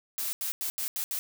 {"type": "noise bursts at uneven times", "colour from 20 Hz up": "blue", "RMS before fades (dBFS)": -32, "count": 6, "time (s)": [[0.18, 0.33], [0.41, 0.52], [0.61, 0.7], [0.78, 0.88], [0.96, 1.04], [1.11, 1.19]], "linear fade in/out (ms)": 0, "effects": []}